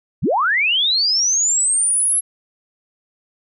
sine linear sweep, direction up, 65.41 to 11175 Hz, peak -14 dBFS, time 0.22-2.21 s, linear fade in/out 20 ms, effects none

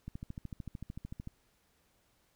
click train, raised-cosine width 5 ms, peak -29 dBFS, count 17, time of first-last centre 0.08-1.274 s, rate 13.4 Hz, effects pink hiss -72 dBFS RMS until 2.35 s

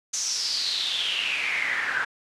pink noise with band-pass filter sweep, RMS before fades -27 dBFS, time 0.13-2.05 s, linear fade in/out 10 ms, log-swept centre 6400 to 1500 Hz, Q 6.6, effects low-pass 10000 Hz 12 dB/octave

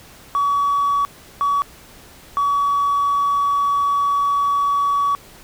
triangle tone bursts at uneven times, 1134 Hz, C#6, 39 cents sharp, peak -12 dBFS, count 3, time 0.35-1.05 / 1.41-1.62 / 2.37-5.15 s, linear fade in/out 0 ms, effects tanh soft clip ceiling -12 dBFS + pink hiss -44 dBFS RMS until 5.43 s

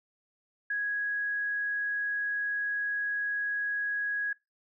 sine tone, 1661.2 Hz, G#6, in tune, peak -28 dBFS, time 0.7-4.33 s, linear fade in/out 5 ms, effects noise-tail reverb RT60 0.2 s tail -21 dB re dry

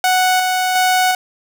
sawtooth tone with tremolo, 740 Hz, F#5, in tune, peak -8 dBFS, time 0.04-1.15 s, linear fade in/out 2 ms, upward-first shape square, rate 1.4 Hz, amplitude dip 30%, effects none

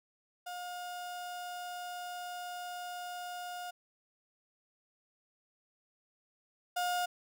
35% pulse tone pair in turn, 714 / 714 Hz, F5 / F5, +38 / +38 cents, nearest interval unison, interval 0 cents, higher neither, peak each -38 / -29 dBFS, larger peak second, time 0.46-3.71 / 6.76-7.06 s, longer first, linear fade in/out 10 ms, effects none

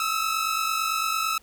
sawtooth tone pair together, 1278.1 / 1327 Hz, D#6 / E6, +46 / +11 cents, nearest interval minor second, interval 65 cents, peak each -23 dBFS, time 0-1.38 s, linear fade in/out 2 ms, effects pink hiss -57 dBFS RMS until 1.42 s

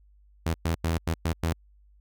sawtooth tone bursts at uneven times, 82.41 Hz, E2, in tune, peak -20 dBFS, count 6, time 0.46-0.54 / 0.65-0.75 / 0.84-0.98 / 1.07-1.14 / 1.25-1.33 / 1.43-1.53 s, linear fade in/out 5 ms, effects added 50 Hz sine -55 dBFS peak until 2 s

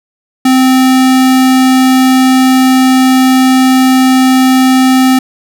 square tone, 259.6 Hz, C4, 13 cents flat, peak -5 dBFS, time 0.45-5.19 s, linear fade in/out 5 ms, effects none

